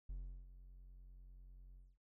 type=tone with ADSR envelope; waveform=triangle; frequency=45.04 Hz; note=F#1; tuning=46 cents flat; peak=-40 dBFS; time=0.09-1.98 s; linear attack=7 ms; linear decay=360 ms; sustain=-13 dB; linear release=220 ms; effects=none